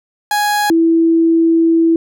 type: tone pair in turn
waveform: 30% pulse / sine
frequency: 830.6 / 329.6 Hz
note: G#5 / E4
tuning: 0 / 0 cents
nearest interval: octave + major third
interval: 1600 cents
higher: first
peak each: -10 / -8 dBFS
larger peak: second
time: 0.31-0.7 / 0.7-1.96 s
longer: second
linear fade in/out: 2 ms
effects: none